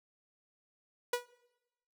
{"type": "tone with exponential decay", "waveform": "sawtooth", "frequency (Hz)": 486.8, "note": "B4", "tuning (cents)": -25, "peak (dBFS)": -23, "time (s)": [1.13, 1.26], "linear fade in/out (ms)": 5, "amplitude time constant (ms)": 28, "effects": ["noise-tail reverb RT60 1.0 s tail -23 dB re dry"]}